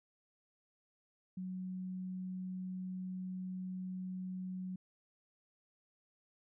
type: tone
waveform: sine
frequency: 185 Hz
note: F#3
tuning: in tune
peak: -39 dBFS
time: 1.37-4.76 s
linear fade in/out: 5 ms
effects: none